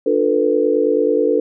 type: chord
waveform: sine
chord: B half-diminished seventh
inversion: first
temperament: just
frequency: 296.3 / 355.6 / 444.5 / 493.9 Hz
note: D4 / F4 / A4 / B4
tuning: +15 / +31 / +18 / 0 cents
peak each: -20 / -22 / -16 / -18 dBFS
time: 0.06-1.4 s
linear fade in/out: 5 ms
effects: none